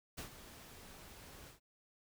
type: noise with ADSR envelope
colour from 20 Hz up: pink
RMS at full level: -44 dBFS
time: 0.17-1.6 s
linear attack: 15 ms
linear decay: 100 ms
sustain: -11 dB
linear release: 120 ms
effects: none